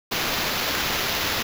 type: noise with sample-and-hold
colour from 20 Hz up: violet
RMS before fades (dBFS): -25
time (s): 0.11-1.43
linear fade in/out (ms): 10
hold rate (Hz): 8820
effects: none